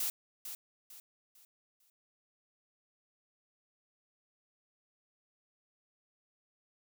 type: noise with echo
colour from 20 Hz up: blue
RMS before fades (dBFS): -34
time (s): 0-0.1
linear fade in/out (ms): 2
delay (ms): 450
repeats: 4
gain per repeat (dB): -9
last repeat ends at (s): 1.9
effects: none